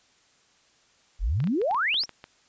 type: exponential sweep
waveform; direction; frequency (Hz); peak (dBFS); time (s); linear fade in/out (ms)
sine; up; 36.71 to 5980; -22; 1.19-2.06; 50
type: clicks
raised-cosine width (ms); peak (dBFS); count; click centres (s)
0.3; -25; 10; 1.403 / 1.441 / 1.473 / 1.616 / 1.711 / 1.746 / 1.943 / 2.036 / 2.093 / 2.241
effects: white hiss -62 dBFS RMS until 2.48 s + resampled to 16000 Hz